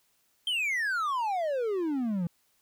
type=exponential sweep; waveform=triangle; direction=down; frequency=3200 to 164.81 Hz; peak=-25 dBFS; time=0.47-2.27 s; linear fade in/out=2 ms; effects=white hiss -70 dBFS RMS until 2.61 s